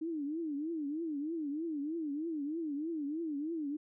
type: tone with vibrato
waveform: sine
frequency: 307.7 Hz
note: D#4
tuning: 19 cents flat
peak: -34 dBFS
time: 0.01-3.77 s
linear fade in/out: 10 ms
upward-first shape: triangle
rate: 3.2 Hz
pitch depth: 190 cents each way
effects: none